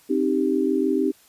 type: chord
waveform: sine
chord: C minor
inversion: none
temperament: equal with one note detuned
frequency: 264.8 / 311.1 / 392 Hz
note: C4 / Eb4 / G4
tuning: +21 / 0 / 0 cents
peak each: -23 dBFS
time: 0.09-1.12 s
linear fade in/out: 20 ms
effects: white hiss -55 dBFS RMS until 1.28 s + resampled to 32000 Hz